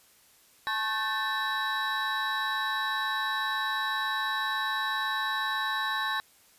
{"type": "tone cluster", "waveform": "triangle", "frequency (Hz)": [864, 1092, 1538, 1766, 3902], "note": ["A5", "C#6", "G6", "A6", "B7"], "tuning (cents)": [-32, -26, -33, 6, -22], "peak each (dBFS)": [-34, -31, -34, -31, -33], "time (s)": [0.67, 6.2], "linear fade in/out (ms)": 0, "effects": ["white hiss -60 dBFS RMS until 6.58 s", "resampled to 32000 Hz"]}